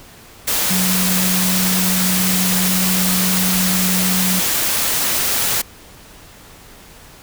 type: tone in noise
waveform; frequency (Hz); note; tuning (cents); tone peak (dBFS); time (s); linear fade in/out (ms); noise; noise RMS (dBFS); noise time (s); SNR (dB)
sine; 185; F#3; 0; -18; 0.7-4.4; 10; white; -18; 0.47-5.62; -3
effects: pink hiss -42 dBFS RMS until 7.22 s